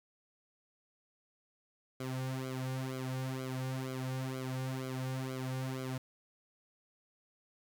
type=tone with flanger; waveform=sawtooth; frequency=130.4 Hz; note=C3; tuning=5 cents flat; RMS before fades=-38 dBFS; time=2-5.98 s; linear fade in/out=5 ms; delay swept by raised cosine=1.1 to 3.1 ms; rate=2.1 Hz; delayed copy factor=-0.9; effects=12-bit